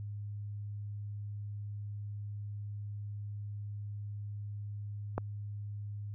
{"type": "click", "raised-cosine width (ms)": 1, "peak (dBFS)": -18, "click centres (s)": 5.18, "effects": ["added 103 Hz sine -38 dBFS peak until 6.14 s"]}